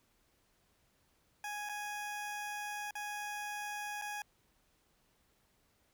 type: tone with dropouts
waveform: 20% pulse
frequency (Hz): 830.6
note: G#5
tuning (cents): 0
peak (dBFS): -34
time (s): 1.44-4.22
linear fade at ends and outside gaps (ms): 2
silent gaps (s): 1.69-1.694 / 2.909-2.953 / 4.015-4.02
effects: pink hiss -73 dBFS RMS until 5.93 s